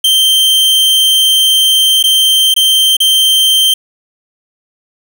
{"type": "tone with dropouts", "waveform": "45% pulse", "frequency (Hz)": 3136, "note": "G7", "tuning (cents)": 0, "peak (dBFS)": -6, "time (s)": [0.04, 3.74], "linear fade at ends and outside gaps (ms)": 5, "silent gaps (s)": [[2.028, 2.038], [2.541, 2.563], [2.968, 3.002]], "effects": []}